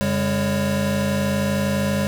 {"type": "tone cluster", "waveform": "square", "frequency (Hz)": [91, 142, 201.8, 553], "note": ["F#2", "C#3", "G#3", "C#5"], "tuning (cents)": [-28, 42, -49, -4], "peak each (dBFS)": [-29, -28, -22, -27], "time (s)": [0.01, 2.07], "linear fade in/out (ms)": 0, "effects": []}